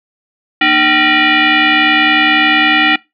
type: tone with frequency modulation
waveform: sine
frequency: 233.1 Hz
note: A#3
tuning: in tune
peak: -7 dBFS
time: 0.61-2.96 s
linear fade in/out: 5 ms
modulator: 537 Hz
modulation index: 5.2
effects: noise-tail reverb RT60 0.2 s tail -22 dB re dry